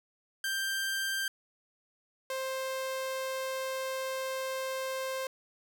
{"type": "tone pair in turn", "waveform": "sawtooth", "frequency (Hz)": [1577, 526.3], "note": ["G6", "C5"], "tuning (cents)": [10, 10], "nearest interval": "octave + perfect fifth", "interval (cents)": 1900, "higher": "first", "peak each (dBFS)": [-27, -29], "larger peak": "first", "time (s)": [[0.44, 1.28], [2.3, 5.27]], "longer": "second", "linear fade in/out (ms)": 2, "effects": []}